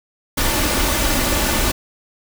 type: noise with comb filter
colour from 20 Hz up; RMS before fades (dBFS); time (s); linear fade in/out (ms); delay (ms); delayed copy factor
pink; -18; 0.37-1.72; 10; 3.4; +0.5
effects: none